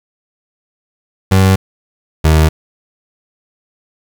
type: tone pair in turn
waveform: 30% pulse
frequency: 95.3 / 78.48 Hz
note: G2 / D#2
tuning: -48 / +15 cents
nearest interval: minor third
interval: 337 cents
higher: first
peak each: -4 dBFS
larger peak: neither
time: 1.31-1.56 / 2.24-2.49 s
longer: neither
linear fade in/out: 10 ms
effects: 7-bit